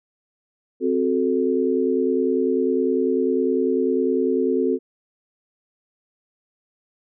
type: chord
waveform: sine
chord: F# diminished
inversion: second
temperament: equal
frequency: 261.6 / 370 / 440 Hz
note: C4 / F#4 / A4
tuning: 0 / 0 / 0 cents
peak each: -22 dBFS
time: 0.8-4.79 s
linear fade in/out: 50 ms
effects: none